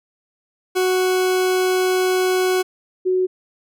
40% pulse / sine tone pair in turn, 370 / 370 Hz, F#4 / F#4, 0 / 0 cents, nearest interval unison, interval 0 cents, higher neither, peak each -15 dBFS, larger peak neither, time 0.75-2.63 / 3.05-3.27 s, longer first, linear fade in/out 20 ms, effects none

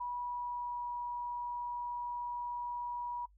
sine tone with pitch glide, 975 to 966.6 Hz, B5 to B5, -23 to -38 cents, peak -36 dBFS, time 0-3.26 s, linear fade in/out 10 ms, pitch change -15 cents, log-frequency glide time 0.19-0.91 s, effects noise-tail reverb RT60 0.1 s tail -24 dB re dry + added 50 Hz sine -61 dBFS peak until 3.37 s

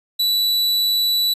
45% pulse tone, 3951 Hz, B7, in tune, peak -16 dBFS, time 0.19-1.34 s, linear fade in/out 10 ms, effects resampled to 32000 Hz

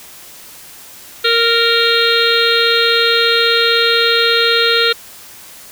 harmonic tone, 463.8 Hz, A#4, 9 cents flat, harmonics 1 / 3 / 4 / 5 / 6 / 7 / 8 / 9, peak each -16 / -16 / -22 / -22 / -22 / -21 / -17 / -18 dBFS, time 1.24-4.93 s, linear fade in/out 10 ms, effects white hiss -37 dBFS RMS until 5.71 s

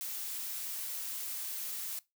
blue noise, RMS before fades -39 dBFS, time 0.01-1.99 s, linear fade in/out 0 ms, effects noise-tail reverb RT60 0.2 s tail -20 dB re dry

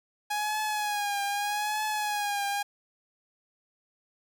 sawtooth tone with vibrato, 830 Hz, G#5, 1 cent flat, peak -24 dBFS, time 0.3-2.63 s, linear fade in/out 10 ms, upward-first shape triangle, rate 0.81 Hz, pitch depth 62 cents each way, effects 11-bit

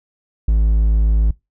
triangle tone, 53.7 Hz, A1, 41 cents flat, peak -9 dBFS, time 0.48-1.31 s, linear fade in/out 5 ms, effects noise-tail reverb RT60 0.2 s tail -22 dB re dry

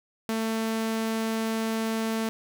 sawtooth tone, 223.1 Hz, A3, 24 cents sharp, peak -22 dBFS, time 0.29-2.29 s, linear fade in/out 0 ms, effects none

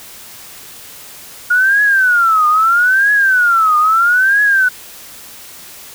sine tone with vibrato, 1432 Hz, F6, 43 cents sharp, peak -8 dBFS, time 1.5-4.69 s, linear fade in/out 10 ms, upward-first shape triangle, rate 0.77 Hz, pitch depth 290 cents each way, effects white hiss -35 dBFS RMS until 5.94 s

